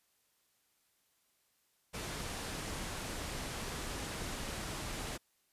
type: low-pass noise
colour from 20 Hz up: pink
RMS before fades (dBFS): -41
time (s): 1.93-5.18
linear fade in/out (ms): 20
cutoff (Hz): 11000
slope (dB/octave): 24
effects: white hiss -75 dBFS RMS until 5.52 s + resampled to 32000 Hz